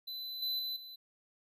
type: tone with level steps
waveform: square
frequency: 4014 Hz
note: B7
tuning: 27 cents sharp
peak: -40 / -33 / -36 / -47 dBFS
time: 0.07-0.96 s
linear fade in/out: 10 ms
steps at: 0.42 / 0.59 / 0.76 s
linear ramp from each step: 5 ms
effects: none